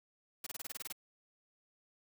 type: noise bursts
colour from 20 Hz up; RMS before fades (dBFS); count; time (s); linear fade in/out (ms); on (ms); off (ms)
white; -42; 10; 0.44-0.925; 5; 26; 25
effects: none